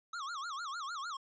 square tone with vibrato, 1236 Hz, D#6, 12 cents flat, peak -39 dBFS, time 0.13-1.17 s, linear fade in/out 5 ms, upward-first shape sine, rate 6.6 Hz, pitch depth 250 cents each way, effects resampled to 16000 Hz

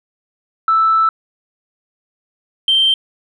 sine tone pair in turn, 1318.5 / 3136 Hz, E6 / G7, 0 / 0 cents, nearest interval octave + minor third, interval 1500 cents, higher second, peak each -9 dBFS, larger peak neither, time 0.68-1.09 / 2.68-2.94 s, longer first, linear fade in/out 2 ms, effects tanh soft clip ceiling -5 dBFS

